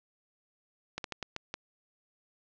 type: slowing click train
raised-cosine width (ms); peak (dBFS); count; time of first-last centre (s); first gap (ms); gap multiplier
0.2; -18; 6; 0.98-1.541; 62; 1.3
effects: low-pass 6000 Hz 12 dB/octave